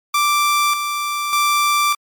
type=tone with tremolo; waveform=sawtooth; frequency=1174.7 Hz; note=D6; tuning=in tune; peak=-10 dBFS; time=0.14-1.95 s; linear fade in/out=5 ms; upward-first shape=square; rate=0.84 Hz; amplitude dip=50%; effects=MP3 96 kbps